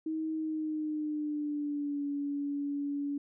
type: tone with pitch glide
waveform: sine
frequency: 316.5 to 285.2 Hz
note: D#4 to C#4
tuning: +30 to +49 cents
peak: -31 dBFS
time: 0.06-3.18 s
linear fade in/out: 5 ms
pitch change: -181 cents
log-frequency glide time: 0.33-2.05 s
effects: none